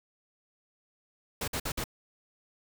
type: noise bursts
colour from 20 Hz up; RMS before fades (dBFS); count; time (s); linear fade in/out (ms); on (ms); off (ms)
pink; -33; 4; 1.41-1.841; 5; 68; 53
effects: none